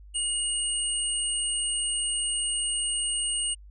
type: tone pair together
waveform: sine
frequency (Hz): 2875 / 8710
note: F7 / C#9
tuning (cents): +50 / -31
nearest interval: octave + perfect fifth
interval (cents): 1919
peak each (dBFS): -30 / -27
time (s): 0.14-3.55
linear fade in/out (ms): 20
effects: added 50 Hz sine -45 dBFS peak until 3.7 s